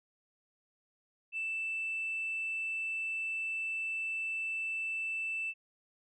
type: tone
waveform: sine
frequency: 2650 Hz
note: E7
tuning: 9 cents sharp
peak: -32 dBFS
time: 1.32-5.54 s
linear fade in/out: 50 ms
effects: tanh soft clip ceiling -29 dBFS